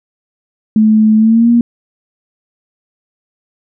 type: tone with pitch glide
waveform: sine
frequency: 216.8 to 236.4 Hz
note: A3 to A#3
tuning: -25 to +24 cents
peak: -5 dBFS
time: 0.76-1.61 s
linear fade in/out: 2 ms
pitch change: +149 cents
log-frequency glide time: 1.17-1.5 s
effects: none